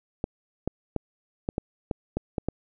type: clicks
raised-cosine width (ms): 2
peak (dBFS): -13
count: 9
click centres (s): 0.241 / 0.676 / 0.963 / 1.489 / 1.581 / 1.912 / 2.17 / 2.382 / 2.486
effects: none